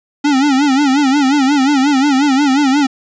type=tone with vibrato; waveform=square; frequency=277.2 Hz; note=C#4; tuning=in tune; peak=-10 dBFS; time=0.24-2.87 s; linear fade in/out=10 ms; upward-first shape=sine; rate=5.6 Hz; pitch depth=120 cents each way; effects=resampled to 16000 Hz + 8-bit